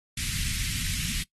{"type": "band-stop noise", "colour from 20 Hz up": "pink", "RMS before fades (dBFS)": -30, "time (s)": [0.17, 1.23], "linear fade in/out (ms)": 5, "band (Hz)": [190, 2000], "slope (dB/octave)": 24, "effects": ["noise-tail reverb RT60 0.1 s tail -20 dB re dry", "AAC 32 kbps"]}